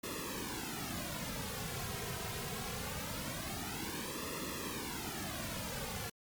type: noise with flanger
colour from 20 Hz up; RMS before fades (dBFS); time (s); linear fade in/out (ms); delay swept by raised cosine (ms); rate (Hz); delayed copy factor
pink; -41; 0.03-6.1; 10; 1.3 to 3.5; 0.23; -0.95
effects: Opus 48 kbps